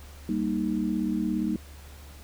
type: chord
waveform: sine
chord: Eb major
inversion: first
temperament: equal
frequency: 196 / 233.1 / 311.1 Hz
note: G3 / Bb3 / Eb4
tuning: 0 / 0 / 0 cents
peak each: -29 dBFS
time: 0.29-1.56 s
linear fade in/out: 2 ms
effects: added 72 Hz sine -44 dBFS peak until 2.23 s + pink hiss -51 dBFS RMS until 2.23 s